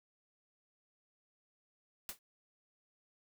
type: noise with exponential decay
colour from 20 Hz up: white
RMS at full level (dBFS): -38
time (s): 2.09-2.19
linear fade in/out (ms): 1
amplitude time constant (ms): 21
effects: none